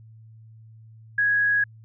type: tone with frequency modulation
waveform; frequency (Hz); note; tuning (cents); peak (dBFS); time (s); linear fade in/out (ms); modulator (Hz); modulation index
sine; 1661.2; G#6; 0; -18; 1.18-1.64; 5; 78.8; 0.21
effects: added 111 Hz sine -45 dBFS peak until 1.84 s